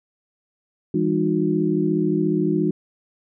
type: tone cluster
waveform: sine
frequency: 165 / 202 / 306.9 / 361.1 Hz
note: E3 / G#3 / D#4 / F#4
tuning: +2 / -48 / -24 / -42 cents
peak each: -24 / -24 / -22 / -23 dBFS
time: 0.94-2.71 s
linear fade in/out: 5 ms
effects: none